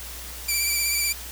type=tone with vibrato; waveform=10% pulse; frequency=2340 Hz; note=D7; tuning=7 cents flat; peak=-13 dBFS; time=0.48-1.13 s; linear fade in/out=10 ms; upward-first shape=sine; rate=16 Hz; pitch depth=37 cents each way; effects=added 60 Hz sine -40 dBFS peak until 1.31 s + white hiss -38 dBFS RMS until 1.31 s